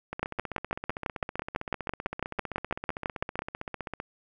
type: two click trains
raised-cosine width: 0.5 ms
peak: -19 / -12 dBFS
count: 61 / 20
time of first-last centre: 0.13-4.001 / 0.23-3.391 s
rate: 15.5 / 6.01 Hz
effects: none